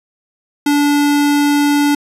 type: tone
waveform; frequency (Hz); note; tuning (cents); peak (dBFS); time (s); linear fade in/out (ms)
square; 289.7; D4; -24; -11; 0.66-1.95; 5
effects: resampled to 32000 Hz